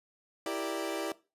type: chord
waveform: 30% pulse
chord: E half-diminished seventh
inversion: none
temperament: equal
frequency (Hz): 329.6 / 392 / 466.2 / 587.3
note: E4 / G4 / Bb4 / D5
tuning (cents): 0 / 0 / 0 / 0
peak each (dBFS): -34 / -36 / -39 / -35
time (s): 0.46-1.12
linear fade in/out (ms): 2
effects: noise-tail reverb RT60 0.3 s tail -19 dB re dry + resampled to 32000 Hz